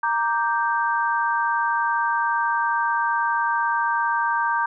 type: chord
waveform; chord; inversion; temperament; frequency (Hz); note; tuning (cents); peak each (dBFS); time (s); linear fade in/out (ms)
sine; G minor; first; equal; 932.3 / 1174.7 / 1568; Bb5 / D6 / G6; 0 / 0 / 0; -22 / -26 / -24; 0.03-4.66; 5
effects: none